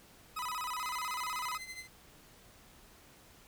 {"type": "tone with vibrato", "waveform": "40% pulse", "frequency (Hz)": 1121, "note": "C#6", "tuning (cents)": 19, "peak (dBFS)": -35, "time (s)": [0.36, 1.58], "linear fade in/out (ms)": 10, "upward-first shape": "square", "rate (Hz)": 16, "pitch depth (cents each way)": 210}
{"type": "tone with tremolo", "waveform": "sawtooth", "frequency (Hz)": 2057, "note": "C7", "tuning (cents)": -30, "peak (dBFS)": -37, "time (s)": [0.77, 1.88], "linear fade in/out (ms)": 50, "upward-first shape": "triangle", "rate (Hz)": 12, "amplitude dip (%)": 75}
{"effects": ["pink hiss -59 dBFS RMS until 3.47 s"]}